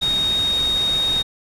sine tone in noise, 3729 Hz, A#7, in tune, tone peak -17 dBFS, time 0.01-1.23 s, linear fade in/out 20 ms, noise pink, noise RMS -30 dBFS, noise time 0.01-1.23 s, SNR +10 dB, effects low-pass 11000 Hz 12 dB/octave

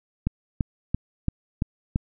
click train, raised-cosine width 5 ms, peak -10 dBFS, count 6, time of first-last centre 0.27-1.959 s, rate 2.96 Hz, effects none

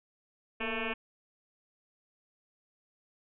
sine tone with frequency modulation, 1108.7 Hz, C#6, in tune, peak -31 dBFS, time 0.6-0.94 s, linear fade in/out 10 ms, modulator 224 Hz, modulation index 7.6, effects none

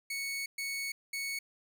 sawtooth tone bursts at uneven times, 2217 Hz, C#7, in tune, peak -31 dBFS, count 3, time 0.1-0.46 / 0.58-0.92 / 1.13-1.39 s, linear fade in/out 5 ms, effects 12-bit

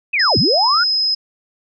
sine linear two-way sweep, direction down then up, 2640 to 85.9 to 1504 Hz, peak -14 dBFS, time 0.13-0.84 s, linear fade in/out 10 ms, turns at 0.38 s
sine tone, 5090 Hz, D#8, 39 cents sharp, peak -14 dBFS, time 0.19-1.15 s, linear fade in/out 10 ms
effects none

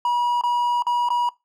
triangle tone with dropouts, 965 Hz, B5, 40 cents flat, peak -16 dBFS, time 0.05-1.29 s, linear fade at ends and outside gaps 2 ms, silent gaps 0.412-0.436 / 0.823-0.867 / 1.088-1.103 s, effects noise-tail reverb RT60 0.2 s tail -21 dB re dry

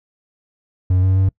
triangle tone with pitch steps, 92.1 / 94.4 / 95.5 Hz, F#2 / F#2 / G2, -7 / +35 / -45 cents, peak -10 dBFS, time 0.9-1.29 s, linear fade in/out 5 ms, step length 130 ms, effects noise-tail reverb RT60 0.1 s tail -25 dB re dry

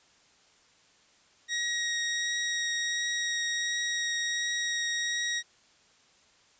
20% pulse tone with vibrato, 1889 Hz, A#6, 22 cents sharp, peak -23 dBFS, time 1.48-5.43 s, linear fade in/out 50 ms, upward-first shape triangle, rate 1.4 Hz, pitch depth 9 cents each way, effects white hiss -62 dBFS RMS until 6.59 s + resampled to 16000 Hz

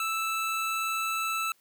25% pulse tone, 1318.5 Hz, E6, in tune, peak -24 dBFS, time 0-1.52 s, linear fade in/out 2 ms, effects white hiss -66 dBFS RMS until 1.6 s + high-pass 100 Hz 12 dB/octave

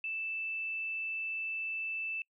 sine tone, 2643 Hz, E7, 4 cents sharp, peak -34 dBFS, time 0.04-2.22 s, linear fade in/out 2 ms, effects noise-tail reverb RT60 0.1 s tail -26 dB re dry

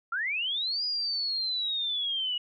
sine linear two-way sweep, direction up then down, 1318.5 to 4933 to 2890 Hz, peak -27 dBFS, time 0.12-2.38 s, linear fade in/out 5 ms, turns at 0.84 s, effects MP3 64 kbps

